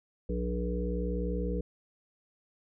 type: harmonic tone with a mistuned harmonic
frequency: 60.2 Hz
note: B1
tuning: 44 cents flat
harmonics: 1 / 3 / 5 / 7 / 8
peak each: -32 / -35 / -40 / -39 / -37 dBFS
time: 0.29-1.61 s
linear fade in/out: 5 ms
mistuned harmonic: 5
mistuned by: -19 cents
effects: none